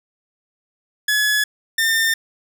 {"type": "tone pair in turn", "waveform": "sawtooth", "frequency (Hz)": [1700, 1805.5], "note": ["G#6", "A6"], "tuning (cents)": [40, 44], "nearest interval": "minor second", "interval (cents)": 104, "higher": "second", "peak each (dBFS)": -12, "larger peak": "neither", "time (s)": [[1.08, 1.44], [1.78, 2.14]], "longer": "neither", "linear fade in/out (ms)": 5, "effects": []}